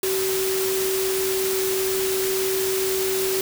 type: tone in noise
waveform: sine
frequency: 381.3 Hz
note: G4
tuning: 48 cents flat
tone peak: -22 dBFS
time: 0.03-3.41 s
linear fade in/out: 2 ms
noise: white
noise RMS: -27 dBFS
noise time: 0.03-3.41 s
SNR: +2 dB
effects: none